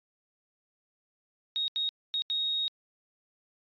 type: tone bursts at uneven times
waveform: sine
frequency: 3753 Hz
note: A#7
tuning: 11 cents sharp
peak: -26 dBFS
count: 4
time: 1.56-1.68 / 1.76-1.89 / 2.14-2.22 / 2.3-2.68 s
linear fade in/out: 0 ms
effects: tanh soft clip ceiling -24 dBFS + resampled to 11025 Hz